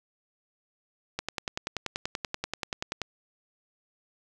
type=click train; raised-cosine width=0.2 ms; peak=-13 dBFS; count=20; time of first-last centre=1.19-3.017 s; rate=10.4 Hz; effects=none